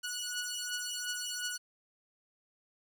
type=beating tone pair; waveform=10% pulse; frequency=1464 / 1466.8 Hz; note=F#6 / F#6; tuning=-19 / -15 cents; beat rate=2.8 Hz; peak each=-30 dBFS; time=0.03-1.58 s; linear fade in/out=20 ms; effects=none